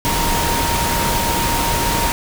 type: tone in noise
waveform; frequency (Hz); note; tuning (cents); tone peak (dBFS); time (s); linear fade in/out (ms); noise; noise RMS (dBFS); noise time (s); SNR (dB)
sine; 932.3; A#5; 0; -21; 0.05-2.12; 0; pink; -19; 0.05-2.12; -5
effects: none